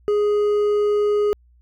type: tone with hard clipping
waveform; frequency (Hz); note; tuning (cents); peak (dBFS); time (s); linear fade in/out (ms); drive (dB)
triangle; 415.3; G#4; 0; -17; 0.08-1.33; 0; 7
effects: added 60 Hz sine -51 dBFS peak until 1.61 s

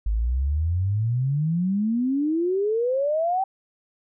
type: exponential sweep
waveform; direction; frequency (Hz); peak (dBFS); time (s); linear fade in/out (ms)
sine; up; 50.4 to 784; -20; 0.06-3.44; 5
effects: none

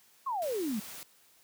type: exponential sweep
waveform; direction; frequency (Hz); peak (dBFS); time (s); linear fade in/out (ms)
sine; down; 1133 to 196; -30; 0.26-0.8; 10
type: noise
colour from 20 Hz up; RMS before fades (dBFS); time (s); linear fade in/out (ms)
white; -45; 0.42-1.03; 0
effects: white hiss -63 dBFS RMS until 1.43 s + high-pass 100 Hz 12 dB/octave

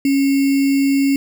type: tone with sample-and-hold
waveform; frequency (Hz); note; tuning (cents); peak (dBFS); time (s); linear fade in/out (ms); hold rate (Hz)
sine; 275.5; C#4; -11; -12; 0.05-1.16; 2; 2450
effects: none

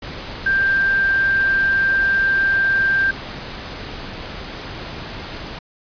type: tone in noise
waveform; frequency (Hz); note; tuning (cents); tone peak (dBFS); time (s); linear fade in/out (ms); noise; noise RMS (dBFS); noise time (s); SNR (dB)
sine; 1580; G6; +13; -14; 0.46-3.11; 5; pink; -31; 0.02-5.59; +14
effects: resampled to 11025 Hz

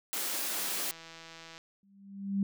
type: high-pass noise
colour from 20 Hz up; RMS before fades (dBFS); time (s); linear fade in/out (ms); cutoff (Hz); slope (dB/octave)
white; -34; 0.13-0.91; 0; 200; 48
type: click train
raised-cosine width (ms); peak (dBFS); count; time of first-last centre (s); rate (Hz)
0.2; -31; 178; 0.5-1.579; 164
type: tone with exponential growth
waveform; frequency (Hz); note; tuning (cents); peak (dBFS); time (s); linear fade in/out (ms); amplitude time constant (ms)
sine; 197.5; G3; +13; -24; 1.83-2.43; 2; 130
effects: none

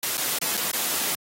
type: noise with dropouts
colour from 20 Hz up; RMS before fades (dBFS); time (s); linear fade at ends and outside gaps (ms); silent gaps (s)
white; -26; 0.03-1.15; 1; 0.171-0.178 / 0.386-0.415 / 0.569-0.575 / 0.715-0.732
effects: high-pass 150 Hz 12 dB/octave + AAC 48 kbps

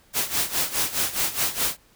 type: noise with tremolo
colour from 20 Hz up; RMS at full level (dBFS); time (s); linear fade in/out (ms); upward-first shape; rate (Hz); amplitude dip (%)
white; -22; 0.13-1.77; 50; sine; 4.8; 80
effects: pink hiss -58 dBFS RMS until 1.95 s

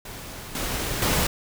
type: noise with level steps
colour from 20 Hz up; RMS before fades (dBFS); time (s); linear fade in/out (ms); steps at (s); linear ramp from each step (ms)
pink; -38 / -28 / -22; 0.05-1.27; 5; 0.55 / 1.02; 2
effects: none

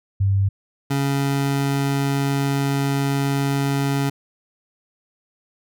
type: tone pair in turn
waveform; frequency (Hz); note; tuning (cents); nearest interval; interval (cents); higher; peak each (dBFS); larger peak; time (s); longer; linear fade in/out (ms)
sine / 25% pulse; 98.1 / 139.02; G2 / C#3; +2 / +5; tritone; 603; second; -15; neither; 0.2-0.49 / 0.9-4.1; second; 10
effects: none

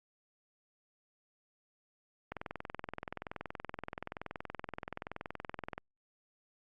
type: click train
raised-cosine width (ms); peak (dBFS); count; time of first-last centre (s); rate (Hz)
0.5; -24; 74; 2.32-5.78; 21.1
effects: Opus 48 kbps

